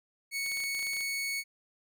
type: tone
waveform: sawtooth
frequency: 2217 Hz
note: C#7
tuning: in tune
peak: -28 dBFS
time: 0.31-1.44 s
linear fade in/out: 50 ms
type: clicks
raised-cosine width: 0.2 ms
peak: -30 dBFS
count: 12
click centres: 0.463 / 0.517 / 0.572 / 0.603 / 0.638 / 0.749 / 0.793 / 0.827 / 0.869 / 0.934 / 0.967 / 1.008 s
effects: none